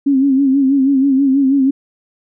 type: tone with vibrato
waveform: sine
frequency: 271.8 Hz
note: C#4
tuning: 34 cents flat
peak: -9 dBFS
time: 0.06-1.71 s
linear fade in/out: 10 ms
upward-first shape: sine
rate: 6.2 Hz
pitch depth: 67 cents each way
effects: none